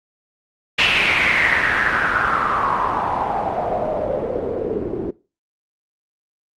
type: noise with low-pass filter sweep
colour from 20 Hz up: white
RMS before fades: -19 dBFS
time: 0.78-5.11 s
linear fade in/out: 10 ms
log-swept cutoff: 2800 to 350 Hz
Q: 5
effects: noise-tail reverb RT60 0.3 s tail -19 dB re dry + Opus 48 kbps